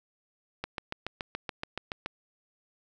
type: click train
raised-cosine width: 0.3 ms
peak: -17 dBFS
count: 11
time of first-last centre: 0.64-2.06 s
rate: 7.04 Hz
effects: none